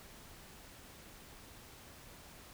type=silence; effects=pink hiss -55 dBFS RMS until 2.53 s